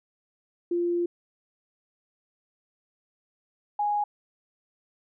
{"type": "tone pair in turn", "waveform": "sine", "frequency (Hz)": [347, 828.4], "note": ["F4", "G#5"], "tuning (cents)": [-11, -5], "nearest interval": "octave + minor third", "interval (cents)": 1506, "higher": "second", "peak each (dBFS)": -23, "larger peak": "neither", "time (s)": [[0.71, 1.06], [3.79, 4.04]], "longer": "first", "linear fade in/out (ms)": 5, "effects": []}